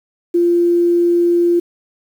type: tone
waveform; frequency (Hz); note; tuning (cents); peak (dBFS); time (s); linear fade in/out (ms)
sine; 345.9; F4; -17; -10; 0.34-1.6; 10
effects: 7-bit